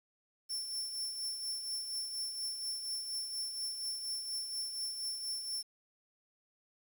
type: tone with tremolo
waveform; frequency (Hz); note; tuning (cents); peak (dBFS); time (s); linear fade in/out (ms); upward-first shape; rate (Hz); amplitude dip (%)
sawtooth; 5390; E8; +38; -32; 0.49-5.63; 20; triangle; 4.2; 55
effects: 10-bit